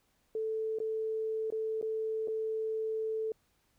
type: tone with dropouts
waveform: sine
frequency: 440 Hz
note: A4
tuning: in tune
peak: -31 dBFS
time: 0.35-3.32 s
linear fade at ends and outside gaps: 2 ms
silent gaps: 0.787-0.801 / 1.503-1.523 / 1.814-1.826 / 2.275-2.282 s
effects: pink hiss -73 dBFS RMS until 3.78 s